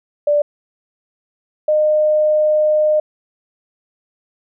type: tone pair in turn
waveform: sine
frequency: 587.3 / 610.8 Hz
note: D5 / D#5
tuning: 0 / -32 cents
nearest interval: minor second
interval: 68 cents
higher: second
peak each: -11 dBFS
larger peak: neither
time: 0.27-0.42 / 1.68-3 s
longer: second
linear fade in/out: 5 ms
effects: none